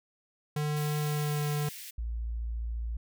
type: tone with pitch glide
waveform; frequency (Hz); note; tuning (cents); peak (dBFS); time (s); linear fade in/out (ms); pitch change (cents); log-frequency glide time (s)
square; 149.7 to 147.81; D3 to D3; +33 to +11; -29; 0.56-1.69; 5; -22; 1.01-1.46
type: high-pass noise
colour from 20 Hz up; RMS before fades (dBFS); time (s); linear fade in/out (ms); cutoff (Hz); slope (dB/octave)
white; -44; 0.76-1.91; 10; 1700; 48
type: tone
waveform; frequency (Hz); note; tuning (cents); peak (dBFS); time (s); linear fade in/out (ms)
sine; 57.2; A#1; -32; -31; 1.98-2.97; 5
effects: none